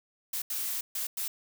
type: noise bursts at uneven times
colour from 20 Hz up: blue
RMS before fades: -33 dBFS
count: 4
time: 0.33-0.42 / 0.5-0.81 / 0.95-1.07 / 1.17-1.28 s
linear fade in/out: 5 ms
effects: none